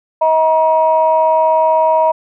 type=tone pair together; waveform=sine; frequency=636 / 952 Hz; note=D#5 / A#5; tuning=+38 / +36 cents; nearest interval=perfect fifth; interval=698 cents; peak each=-11 dBFS; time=0.21-2.12 s; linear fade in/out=10 ms; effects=tanh soft clip ceiling -1 dBFS